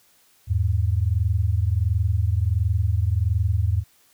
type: tone pair together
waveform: sine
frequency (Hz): 82.41 / 103.83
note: E2 / G#2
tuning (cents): 0 / 0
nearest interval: major third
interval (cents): 400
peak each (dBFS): -21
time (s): 0.47-3.84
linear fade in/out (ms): 50
effects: white hiss -59 dBFS RMS until 4.13 s